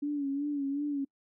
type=tone with vibrato; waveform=sine; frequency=284.2 Hz; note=C#4; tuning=43 cents sharp; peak=-29 dBFS; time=0.02-1.05 s; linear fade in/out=10 ms; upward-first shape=sine; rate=2.7 Hz; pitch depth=60 cents each way; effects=noise-tail reverb RT60 0.1 s tail -26 dB re dry